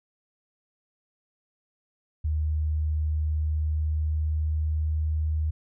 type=tone with pitch glide; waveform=sine; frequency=76.9 to 77.61 Hz; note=D#2 to D#2; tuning=-20 to -4 cents; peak=-23 dBFS; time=2.24-5.51 s; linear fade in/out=10 ms; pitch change=+16 cents; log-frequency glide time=3.31-5.15 s; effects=none